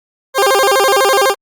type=tone with vibrato; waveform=20% pulse; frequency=459.6 Hz; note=A#4; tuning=25 cents flat; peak=-4 dBFS; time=0.34-1.35 s; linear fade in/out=50 ms; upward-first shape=square; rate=12 Hz; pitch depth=250 cents each way; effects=Opus 48 kbps